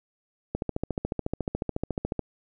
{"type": "click train", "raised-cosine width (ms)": 2, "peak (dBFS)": -14, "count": 24, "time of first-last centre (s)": [0.55, 2.193], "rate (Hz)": 14, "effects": []}